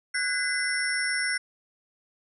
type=tone cluster; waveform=sine; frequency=1483 / 1630 / 2028 / 5430 / 9390 Hz; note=F#6 / G#6 / B6 / F8 / D9; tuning=+4 / -33 / +45 / -50 / -1 cents; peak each=-30 / -33 / -29 / -32 / -35 dBFS; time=0.14-1.38 s; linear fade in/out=10 ms; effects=none